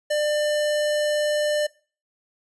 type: tone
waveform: square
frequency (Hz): 597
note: D5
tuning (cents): +28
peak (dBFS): -21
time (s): 0.1-1.67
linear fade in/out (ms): 10
effects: noise-tail reverb RT60 0.4 s tail -23 dB re dry + resampled to 24000 Hz